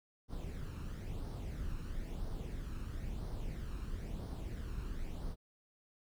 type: noise with flanger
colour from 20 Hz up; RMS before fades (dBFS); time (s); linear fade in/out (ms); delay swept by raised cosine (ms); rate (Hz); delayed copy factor
brown; -41; 0.28-5.36; 50; 0.2 to 0.75; 1; +0.55
effects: none